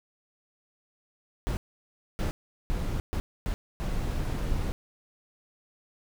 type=noise bursts at uneven times; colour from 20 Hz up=brown; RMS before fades=-29 dBFS; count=6; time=1.47-1.57 / 2.19-2.31 / 2.7-3 / 3.13-3.2 / 3.46-3.54 / 3.8-4.72 s; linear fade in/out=0 ms; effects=none